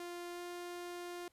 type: tone with pitch glide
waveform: sawtooth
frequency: 349.2 to 351.4 Hz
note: F4 to F4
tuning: 0 to +11 cents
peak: -39 dBFS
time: 0-1.28 s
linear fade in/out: 2 ms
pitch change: +11 cents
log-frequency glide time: 0.32-0.4 s
effects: pink hiss -74 dBFS RMS until 1.32 s + resampled to 32000 Hz